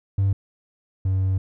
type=tone pair in turn; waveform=triangle; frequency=98 / 94.99 Hz; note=G2 / F#2; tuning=0 / +46 cents; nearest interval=minor second; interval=54 cents; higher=first; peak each=-14 / -16 dBFS; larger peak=first; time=0.18-0.33 / 1.05-1.38 s; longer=second; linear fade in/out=5 ms; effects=tanh soft clip ceiling -12 dBFS